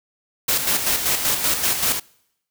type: noise with tremolo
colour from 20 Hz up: white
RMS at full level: -19 dBFS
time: 0.48-2 s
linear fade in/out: 10 ms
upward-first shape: square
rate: 5.2 Hz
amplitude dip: 50%
effects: noise-tail reverb RT60 0.8 s tail -25 dB re dry